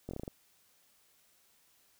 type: slowing click train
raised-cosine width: 2 ms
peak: -26 dBFS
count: 7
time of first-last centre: 0.09-0.279 s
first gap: 21 ms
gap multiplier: 1.16
effects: white hiss -68 dBFS RMS until 1.99 s